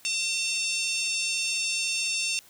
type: harmonic tone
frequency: 902 Hz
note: A5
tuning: 43 cents sharp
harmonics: 3 / 4 / 5 / 6 / 7 / 8 / 9 / 10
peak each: -29 / -35 / -37 / -33 / -36 / -37 / -40 / -37 dBFS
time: 0.05-2.39 s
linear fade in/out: 0 ms
effects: white hiss -55 dBFS RMS until 2.49 s